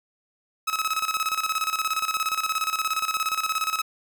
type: tone with tremolo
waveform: sawtooth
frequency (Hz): 1285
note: E6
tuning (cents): -45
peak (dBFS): -18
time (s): 0.67-3.82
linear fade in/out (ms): 10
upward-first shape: square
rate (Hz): 17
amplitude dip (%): 70
effects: none